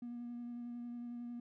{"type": "tone with vibrato", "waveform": "triangle", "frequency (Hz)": 239.6, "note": "A#3", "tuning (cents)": 48, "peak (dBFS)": -39, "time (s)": [0.02, 1.4], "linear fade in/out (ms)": 5, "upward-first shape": "sine", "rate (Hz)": 11, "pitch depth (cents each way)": 14, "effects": ["tanh soft clip ceiling -38 dBFS"]}